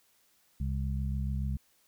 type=harmonic tone; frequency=67 Hz; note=C2; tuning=42 cents sharp; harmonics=1 / 2 / 3; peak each=-31 / -35 / -39 dBFS; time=0.6-1.57 s; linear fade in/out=5 ms; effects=white hiss -68 dBFS RMS until 1.87 s